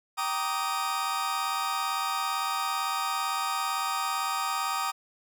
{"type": "chord", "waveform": "40% pulse", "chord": "Eb major seventh", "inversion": "first", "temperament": "just", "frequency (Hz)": [777.8, 933.4, 1166.7, 1244.5], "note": ["G5", "Bb5", "D6", "Eb6"], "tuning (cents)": [-14, 2, -12, 0], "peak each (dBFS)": [-34, -34, -34, -30], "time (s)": [0.17, 4.92], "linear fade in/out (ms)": 20, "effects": []}